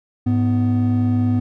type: tone pair together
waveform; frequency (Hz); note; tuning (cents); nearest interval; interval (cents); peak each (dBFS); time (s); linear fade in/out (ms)
triangle; 104.56 / 248.5; G#2 / B3; +12 / +11; octave + minor third; 1499; -15; 0.26-1.4; 10
effects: tanh soft clip ceiling -7 dBFS